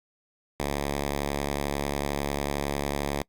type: tone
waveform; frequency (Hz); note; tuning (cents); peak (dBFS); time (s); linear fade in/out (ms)
5% pulse; 71.1; C#2; +45; -16; 0.6-3.22; 0
effects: noise-tail reverb RT60 0.1 s tail -26 dB re dry + Opus 48 kbps